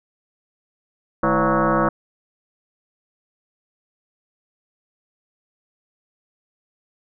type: tone with frequency modulation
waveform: sine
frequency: 392 Hz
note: G4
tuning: in tune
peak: -15 dBFS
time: 1.23-1.89 s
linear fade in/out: 5 ms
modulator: 180 Hz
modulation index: 5.6
effects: none